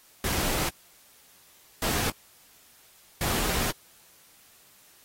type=noise bursts at uneven times; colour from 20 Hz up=pink; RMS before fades=-28 dBFS; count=3; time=0.24-0.69 / 1.82-2.1 / 3.21-3.71 s; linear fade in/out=2 ms; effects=white hiss -57 dBFS RMS until 5.04 s + AAC 48 kbps